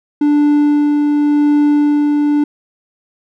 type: tone with tremolo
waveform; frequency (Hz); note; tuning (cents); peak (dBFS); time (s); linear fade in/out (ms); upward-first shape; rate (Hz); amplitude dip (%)
triangle; 293.7; D4; 0; -6; 0.21-2.44; 5; sine; 0.9; 25
effects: none